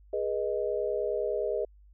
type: chord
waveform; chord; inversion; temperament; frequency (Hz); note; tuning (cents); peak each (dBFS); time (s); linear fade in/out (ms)
sine; G# minor; none; equal with one note detuned; 415.3 / 485.1 / 622.3; G#4 / B4 / D#5; 0 / -31 / 0; -31 / -32 / -32; 0.13-1.65; 5
effects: added 50 Hz sine -53 dBFS peak until 1.93 s